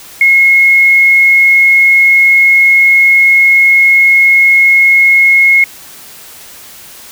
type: tone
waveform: sine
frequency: 2165 Hz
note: C#7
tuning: 41 cents flat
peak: -3 dBFS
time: 0.21-5.64 s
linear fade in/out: 2 ms
effects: white hiss -33 dBFS RMS until 7.11 s